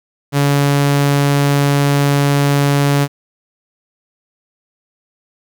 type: tone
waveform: sawtooth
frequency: 142 Hz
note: C#3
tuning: 42 cents sharp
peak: -7 dBFS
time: 0.32-3.08 s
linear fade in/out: 50 ms
effects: 8-bit